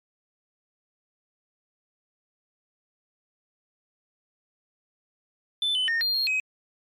sine tone with pitch steps, 3519 / 3024 / 1834 / 4200 / 4245 / 2532 Hz, A7 / F#7 / A#6 / C8 / C8 / D#7, 0 / +37 / -29 / +6 / +24 / +30 cents, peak -20 dBFS, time 5.62-6.4 s, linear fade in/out 2 ms, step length 130 ms, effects tanh soft clip ceiling -21 dBFS + MP3 64 kbps

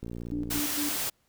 click train, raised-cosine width 3 ms, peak -25 dBFS, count 34, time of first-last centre 0.03-0.593 s, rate 58.6 Hz
sine tone with tremolo, 293.7 Hz, D4, in tune, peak -30 dBFS, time 0.32-0.96 s, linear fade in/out 0 ms, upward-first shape square, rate 4.4 Hz, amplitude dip 75%
white noise, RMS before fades -31 dBFS, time 0.5-1.1 s, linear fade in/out 10 ms
effects pink hiss -70 dBFS RMS until 1.28 s

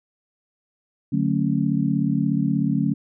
sine chord, D major seventh, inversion none, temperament just, 146.83 / 183.54 / 220.2 / 275.3 Hz, D3 / F#3 / A3 / C#4, 0 / -14 / +2 / -12 cents, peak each -24 dBFS, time 1.12-2.94 s, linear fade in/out 10 ms, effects none

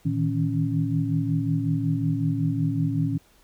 sine tone cluster, 114.2 / 154.5 / 159.9 / 276.6 Hz, A#2 / D#3 / D#3 / C#4, -35 / -12 / +48 / -4 cents, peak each -27 dBFS, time 0.05-3.18 s, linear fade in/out 10 ms, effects pink hiss -59 dBFS RMS until 3.43 s

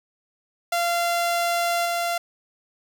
sawtooth tone with level steps, 689 Hz, F5, 24 cents flat, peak -17 / -19 dBFS, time 0.72-2.18 s, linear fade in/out 5 ms, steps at 1.85 s, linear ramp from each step 10 ms, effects none

